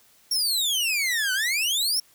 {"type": "exponential two-way sweep", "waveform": "sawtooth", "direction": "down then up", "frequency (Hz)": [5600, 1480, 5600], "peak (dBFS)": -19, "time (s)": [0.31, 2], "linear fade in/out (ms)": 5, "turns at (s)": 1.33, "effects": ["white hiss -58 dBFS RMS until 2.14 s"]}